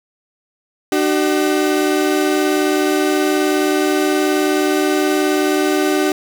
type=tone pair together; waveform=35% pulse; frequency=300.9 / 379.8 Hz; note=D4 / F#4; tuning=+42 / +45 cents; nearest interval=major third; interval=403 cents; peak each=-15 dBFS; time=0.92-6.12 s; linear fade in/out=2 ms; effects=none